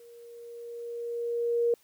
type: tone with level ramp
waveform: sine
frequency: 471.3 Hz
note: A#4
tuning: 19 cents sharp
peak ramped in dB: -49 to -21 dBFS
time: 0-1.74 s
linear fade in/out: 2 ms
effects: white hiss -64 dBFS RMS until 1.83 s